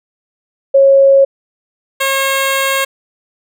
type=tone pair in turn; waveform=sine / 10% pulse; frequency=547 / 541.3 Hz; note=C#5 / C#5; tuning=-23 / -41 cents; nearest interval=unison; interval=18 cents; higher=first; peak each=-4 dBFS; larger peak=neither; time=0.74-1.25 / 2-2.85 s; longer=second; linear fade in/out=10 ms; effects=none